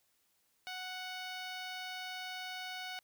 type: tone with notch filter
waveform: 10% pulse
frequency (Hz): 740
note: F#5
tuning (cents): 0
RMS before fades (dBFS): -43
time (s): 0.67-2.99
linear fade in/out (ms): 0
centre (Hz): 11000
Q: 1.2
effects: white hiss -75 dBFS RMS until 3.03 s